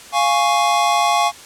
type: chord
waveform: square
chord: Db major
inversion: first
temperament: equal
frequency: 698.5 / 830.6 / 1108.7 Hz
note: F5 / Ab5 / Db6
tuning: 0 / 0 / 0 cents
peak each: -19 dBFS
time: 0.12-1.32 s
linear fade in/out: 50 ms
effects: white hiss -39 dBFS RMS until 1.45 s + low-pass 9000 Hz 12 dB/octave